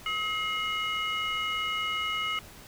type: tone cluster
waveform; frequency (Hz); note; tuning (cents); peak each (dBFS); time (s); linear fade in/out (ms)
sine; 1279 / 2134 / 2917; D#6 / C7 / F#7; +47 / +34 / -25; -31; 0.06-2.39; 2
effects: tanh soft clip ceiling -23 dBFS + pink hiss -49 dBFS RMS until 2.67 s